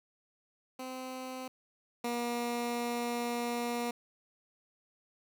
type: tone pair in turn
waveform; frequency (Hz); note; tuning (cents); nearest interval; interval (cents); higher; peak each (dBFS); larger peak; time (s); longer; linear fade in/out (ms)
15% pulse; 258 / 238.8; C4 / A#3; -24 / +42; minor second; 134; first; -33 / -26; second; 0.79-1.48 / 2.04-3.91; second; 5
effects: none